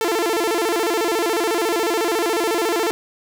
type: tone with vibrato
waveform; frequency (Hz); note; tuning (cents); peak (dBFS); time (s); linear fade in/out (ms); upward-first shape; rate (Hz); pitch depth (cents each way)
sawtooth; 390; G4; -9; -14; 0.01-2.91; 0; square; 14; 230
effects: none